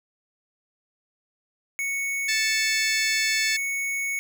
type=tone; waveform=square; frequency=2217 Hz; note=C#7; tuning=in tune; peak=-26 dBFS; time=1.79-4.19 s; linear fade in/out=0 ms
type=harmonic tone; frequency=880 Hz; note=A5; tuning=in tune; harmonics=2 / 3 / 4 / 5 / 6 / 7 / 8 / 9; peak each=-27 / -33 / -33 / -30 / -31 / -37 / -37 / -37 dBFS; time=2.28-3.57 s; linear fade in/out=10 ms
effects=none